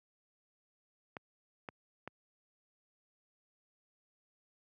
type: clicks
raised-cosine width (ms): 0.5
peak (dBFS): -27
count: 3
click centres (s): 1.168 / 1.688 / 2.076
effects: high-pass 100 Hz 12 dB/octave